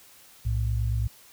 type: tone pair together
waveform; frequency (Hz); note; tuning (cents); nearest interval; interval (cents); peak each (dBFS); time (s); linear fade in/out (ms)
sine; 61.8 / 110.75; B1 / A2; +2 / +12; minor seventh; 1010; -26; 0.45-1.08; 10
effects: white hiss -53 dBFS RMS until 1.32 s